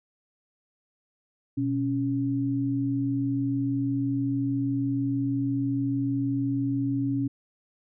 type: tone pair together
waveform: sine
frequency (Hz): 123.48 / 277.2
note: B2 / C#4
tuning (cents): 0 / 0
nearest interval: octave + major second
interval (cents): 1400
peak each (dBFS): -29 / -25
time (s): 1.57-7.28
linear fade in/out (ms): 10
effects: none